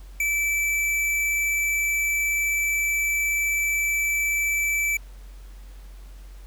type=tone with ADSR envelope; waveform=square; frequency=2317 Hz; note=D7; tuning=24 cents flat; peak=-19 dBFS; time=0.2-4.97 s; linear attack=4 ms; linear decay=5 ms; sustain=-3 dB; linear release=3 ms; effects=added 46 Hz sine -39 dBFS peak until 6.46 s + pink hiss -55 dBFS RMS until 6.46 s